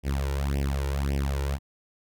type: tone with flanger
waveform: sawtooth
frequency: 69.3 Hz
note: C#2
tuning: in tune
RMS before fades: -27 dBFS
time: 0.03-1.59 s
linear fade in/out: 50 ms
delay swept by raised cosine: 0.36 to 2.16 ms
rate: 1.8 Hz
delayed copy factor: +0.95
effects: none